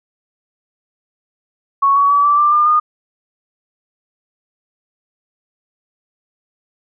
sine tone with pitch steps, 1108.7 / 1126.8 / 1145.1 / 1163.8 / 1182.8 / 1202.1 / 1221.7 Hz, C#6 / C#6 / D6 / D6 / D6 / D6 / D#6, 0 / +28 / -44 / -16 / +12 / +40 / -32 cents, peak -9 dBFS, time 1.82-2.8 s, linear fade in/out 10 ms, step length 140 ms, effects none

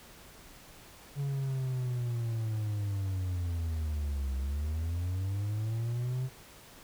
triangle linear two-way sweep, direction down then up, 142.2 to 65.41 to 131.6 Hz, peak -28 dBFS, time 1.15-6.3 s, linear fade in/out 50 ms, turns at 4.36 s, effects pink hiss -53 dBFS RMS until 6.83 s

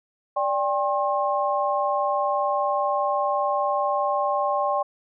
sine tone cluster, 585 / 797 / 1072 Hz, D5 / G5 / C6, -7 / +28 / +42 cents, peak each -25 dBFS, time 0.36-4.83 s, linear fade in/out 10 ms, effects none

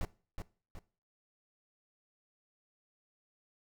brown noise with echo, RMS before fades -34 dBFS, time 0.01-0.05 s, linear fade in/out 0 ms, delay 370 ms, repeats 2, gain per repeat -6 dB, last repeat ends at 0.79 s, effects noise-tail reverb RT60 0.4 s tail -19 dB re dry

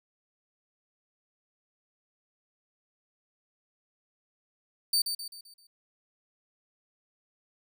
sawtooth tone with echo, 4592 Hz, D8, 40 cents flat, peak -20 dBFS, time 4.93-5.02 s, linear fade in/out 5 ms, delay 130 ms, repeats 5, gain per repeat -7 dB, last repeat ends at 5.67 s, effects none

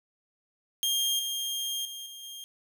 sawtooth tone with level steps, 3215 Hz, G7, 43 cents sharp, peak -22 / -27 / -35 / -39 / -37 dBFS, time 0.83-2.44 s, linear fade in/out 0 ms, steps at 1.19 / 1.85 / 2.06 / 2.23 s, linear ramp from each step 2 ms, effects none

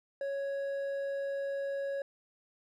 sine tone with hard clipping, 554.4 Hz, C#5, in tune, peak -34 dBFS, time 0.21-2.02 s, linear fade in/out 2 ms, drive 5 dB, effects none

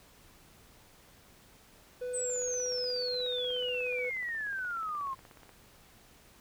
triangle tone, 496.6 Hz, B4, 9 cents sharp, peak -32 dBFS, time 2.01-4.1 s, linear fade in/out 10 ms
sine exponential sweep, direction down, 8290 to 1046.5 Hz, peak -33 dBFS, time 2.13-5.15 s, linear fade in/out 20 ms
click train, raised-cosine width 0.5 ms, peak -38 dBFS, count 54, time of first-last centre 2.3-5.493 s, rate 16.6 Hz
effects pink hiss -59 dBFS RMS until 6.4 s

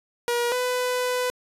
sawtooth tone pair in turn, 478.3 / 499.4 Hz, A#4 / B4, +44 / +19 cents, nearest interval minor second, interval 75 cents, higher second, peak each -18 / -19 dBFS, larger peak first, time 0.28-0.52 / 0.52-1.3 s, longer second, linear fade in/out 0 ms, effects resampled to 32000 Hz

